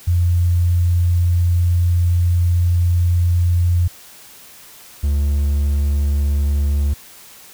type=tone pair in turn; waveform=sine / triangle; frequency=87.31 / 71.68 Hz; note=F2 / D2; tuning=0 / -41 cents; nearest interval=minor third; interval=341 cents; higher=first; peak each=-12 dBFS; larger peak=neither; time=0.07-3.88 / 5.03-6.94 s; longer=first; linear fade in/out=10 ms; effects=white hiss -42 dBFS RMS until 7.53 s